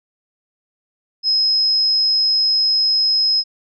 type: tone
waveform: sine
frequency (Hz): 5120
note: D#8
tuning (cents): +49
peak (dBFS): -13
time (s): 1.23-3.44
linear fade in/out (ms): 50
effects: none